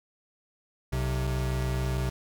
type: tone pair together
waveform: square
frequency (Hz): 62.5 / 129.26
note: B1 / C3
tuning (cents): +21 / -21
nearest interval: octave + minor second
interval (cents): 1258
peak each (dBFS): -30 / -30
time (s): 0.92-2.1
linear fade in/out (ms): 10
effects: none